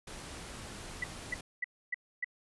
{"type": "noise", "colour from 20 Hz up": "pink", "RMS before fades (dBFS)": -45, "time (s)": [0.07, 1.41], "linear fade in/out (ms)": 5}
{"type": "tone bursts", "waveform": "sine", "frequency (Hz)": 1975.5, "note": "B6", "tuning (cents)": 0, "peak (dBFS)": -30, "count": 5, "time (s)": [1.02, 2.245], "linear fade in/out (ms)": 5, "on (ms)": 21, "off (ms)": 280}
{"effects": ["resampled to 24000 Hz"]}